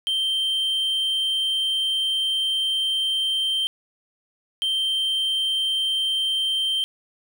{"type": "tone pair in turn", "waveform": "triangle", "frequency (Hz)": [3135, 3135], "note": ["G7", "G7"], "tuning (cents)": [-1, -1], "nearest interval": "unison", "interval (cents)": 0, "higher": "neither", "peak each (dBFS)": -19, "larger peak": "neither", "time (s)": [[0.07, 3.67], [4.62, 6.84]], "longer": "first", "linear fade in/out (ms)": 0, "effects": []}